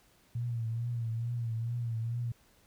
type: tone with vibrato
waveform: sine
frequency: 116.54 Hz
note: A#2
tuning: in tune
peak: -31 dBFS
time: 0.35-2.32 s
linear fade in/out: 5 ms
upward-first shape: triangle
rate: 2.3 Hz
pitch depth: 69 cents each way
effects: pink hiss -65 dBFS RMS until 2.66 s